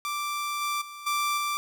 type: tone with level steps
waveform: sawtooth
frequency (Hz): 1174.7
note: D6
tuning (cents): 0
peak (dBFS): -25 / -23 / -36 / -21 / -23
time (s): 0.05-1.57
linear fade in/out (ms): 0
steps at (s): 0.61 / 0.81 / 1.06 / 1.37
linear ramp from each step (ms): 10
effects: none